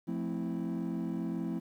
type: chord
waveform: triangle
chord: F major seventh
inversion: none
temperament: equal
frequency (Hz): 174.61 / 220 / 261.6 / 329.6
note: F3 / A3 / C4 / E4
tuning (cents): 0 / 0 / 0 / 0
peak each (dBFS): -34 / -35 / -36 / -36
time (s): 0.07-1.6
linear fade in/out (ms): 20
effects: tanh soft clip ceiling -25 dBFS + 11-bit